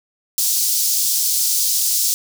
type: high-pass noise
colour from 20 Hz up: pink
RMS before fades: -18 dBFS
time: 0.38-2.14 s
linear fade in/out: 0 ms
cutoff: 4900 Hz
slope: 24 dB/octave
effects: none